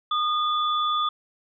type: tone pair together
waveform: sine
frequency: 1223 / 3459 Hz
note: D#6 / A7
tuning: -30 / -30 cents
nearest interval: octave + tritone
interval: 1800 cents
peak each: -22 / -28 dBFS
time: 0.11-1.09 s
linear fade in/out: 5 ms
effects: none